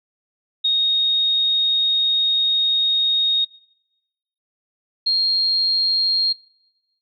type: tone pair in turn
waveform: sine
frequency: 3729 / 4231 Hz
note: A#7 / C8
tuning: 0 / +19 cents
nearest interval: major second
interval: 219 cents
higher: second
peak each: -15 dBFS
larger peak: neither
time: 0.64-3.45 / 5.06-6.33 s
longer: first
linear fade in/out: 10 ms
effects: noise-tail reverb RT60 1.0 s tail -24 dB re dry